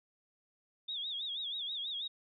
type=tone with vibrato; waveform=sine; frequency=3528 Hz; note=A7; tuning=4 cents sharp; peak=-36 dBFS; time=0.88-2.08 s; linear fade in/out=10 ms; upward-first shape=sine; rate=6.2 Hz; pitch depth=140 cents each way; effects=none